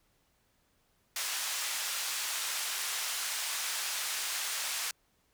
white band-pass noise, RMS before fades -35 dBFS, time 1.16-4.91 s, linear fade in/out 2 ms, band 970 to 8900 Hz, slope 12 dB/octave, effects pink hiss -72 dBFS RMS until 5.33 s

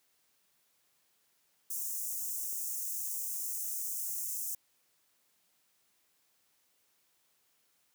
white high-pass noise, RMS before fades -37 dBFS, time 1.7-4.55 s, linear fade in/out 5 ms, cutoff 6100 Hz, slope 48 dB/octave, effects white hiss -73 dBFS RMS until 7.94 s + high-pass 100 Hz 12 dB/octave

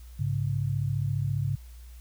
sine tone pair together, 103.83 / 138.59 Hz, G#2 / C#3, 0 / 0 cents, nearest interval perfect fourth, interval 500 cents, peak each -28 dBFS, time 0.19-1.56 s, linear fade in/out 10 ms, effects added 60 Hz sine -43 dBFS peak until 2 s + white hiss -59 dBFS RMS until 2 s

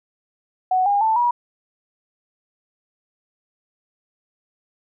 sine tone with pitch steps, 743 / 810.2 / 883.6 / 963.6 Hz, F#5 / G#5 / A5 / B5, +7 / -43 / +7 / -43 cents, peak -15 dBFS, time 0.71-1.31 s, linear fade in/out 5 ms, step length 150 ms, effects none

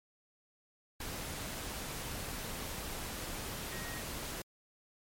sine tone in noise, 1880 Hz, A#6, 14 cents sharp, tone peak -46 dBFS, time 3.72-4.01 s, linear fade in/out 5 ms, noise pink, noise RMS -41 dBFS, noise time 1-4.42 s, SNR -8 dB, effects MP3 64 kbps

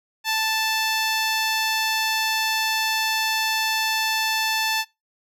10% pulse tone with low-pass filter, 880 Hz, A5, in tune, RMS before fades -23 dBFS, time 0.24-4.85 s, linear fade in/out 50 ms, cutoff 12000 Hz, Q 0.92, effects noise-tail reverb RT60 0.2 s tail -21 dB re dry

